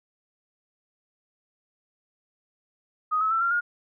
sine tone with pitch steps, 1250 / 1291.8 / 1335.1 / 1379.8 / 1426 Hz, D#6 / E6 / E6 / F6 / F6, +8 / -35 / +22 / -21 / +36 cents, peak -21 dBFS, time 3.11-3.61 s, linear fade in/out 20 ms, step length 100 ms, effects none

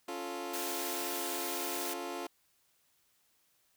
20% pulse chord, Db augmented, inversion none, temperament equal, 277.2 / 349.2 / 440 Hz, Db4 / F4 / A4, 0 / 0 / 0 cents, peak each -39 / -35 / -39 dBFS, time 0.08-2.27 s, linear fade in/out 5 ms
white high-pass noise, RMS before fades -39 dBFS, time 0.53-1.94 s, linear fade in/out 10 ms, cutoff 1300 Hz, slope 96 dB/octave
effects white hiss -72 dBFS RMS until 3.76 s

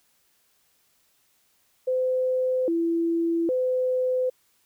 sine tone with pitch steps, 512 / 334.4 / 509 Hz, C5 / E4 / C5, -38 / +25 / -48 cents, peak -21 dBFS, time 1.87-4.3 s, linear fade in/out 10 ms, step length 810 ms, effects white hiss -66 dBFS RMS until 4.65 s

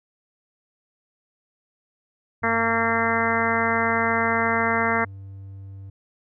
triangle tone, 97.4 Hz, G2, 11 cents flat, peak -34 dBFS, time 2.42-5.9 s, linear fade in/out 5 ms
harmonic tone, 228.5 Hz, A#3, 34 cents flat, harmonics 1 / 2 / 3 / 4 / 5 / 6 / 7 / 8 / 9, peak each -28 / -28 / -28 / -28 / -28 / -28 / -28 / -28 / -28 dBFS, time 2.43-5.05 s, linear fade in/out 10 ms
effects none

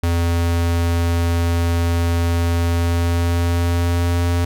square tone with pitch glide, 85.1 to 86.54 Hz, F2 to F2, -44 to -15 cents, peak -16 dBFS, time 0.03-4.45 s, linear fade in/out 5 ms, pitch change +29 cents, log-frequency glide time 2.67-4.25 s, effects none

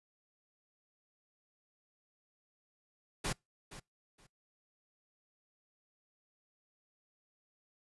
pink noise with echo, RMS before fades -35 dBFS, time 3.24-3.33 s, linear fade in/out 10 ms, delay 470 ms, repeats 2, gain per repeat -14 dB, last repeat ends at 4.27 s, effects noise-tail reverb RT60 0.2 s tail -26 dB re dry + resampled to 24000 Hz

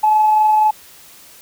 sine tone with amplitude modulation, 858 Hz, A5, 44 cents flat, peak -8 dBFS, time 0.03-0.71 s, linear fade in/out 10 ms, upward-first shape sine, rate 24 Hz, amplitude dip 25%, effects tanh soft clip ceiling -4 dBFS + white hiss -43 dBFS RMS until 1.41 s

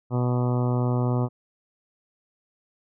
harmonic tone, 123.47 Hz, B2, in tune, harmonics 1 / 2 / 3 / 4 / 5 / 6 / 7 / 8 / 9 / 10, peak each -22 / -28 / -32 / -34 / -36 / -38 / -39 / -40 / -41 / -42 dBFS, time 0.1-1.29 s, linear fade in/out 50 ms, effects none

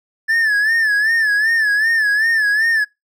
triangle tone with vibrato, 1745 Hz, A6, 15 cents flat, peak -11 dBFS, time 0.28-2.85 s, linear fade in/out 20 ms, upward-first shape sine, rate 2.6 Hz, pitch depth 96 cents each way, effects noise-tail reverb RT60 0.2 s tail -25 dB re dry

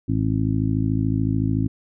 harmonic tone, 53.7 Hz, A1, 41 cents flat, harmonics 1 / 2 / 3 / 4 / 5 / 6, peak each -30 / -22 / -26 / -30 / -24 / -31 dBFS, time 0.08-1.68 s, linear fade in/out 10 ms, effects none

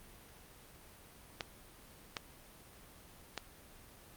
clicks, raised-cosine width 0.2 ms, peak -19 dBFS, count 3, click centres 1.408 / 2.168 / 3.377 s, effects pink hiss -57 dBFS RMS until 4.16 s + Opus 32 kbps

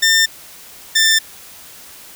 15% pulse tone pair in turn, 1800 / 1782.4 Hz, A6 / A6, +39 / +22 cents, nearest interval unison, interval 17 cents, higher first, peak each -4 dBFS, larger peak neither, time 0.02-0.26 / 0.95-1.19 s, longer neither, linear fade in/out 10 ms, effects white hiss -39 dBFS RMS until 2.15 s

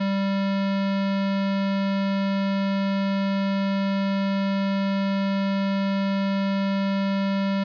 square tone, 196 Hz, G3, in tune, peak -22 dBFS, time 0-7.64 s, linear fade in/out 10 ms, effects resampled to 11025 Hz + 9-bit

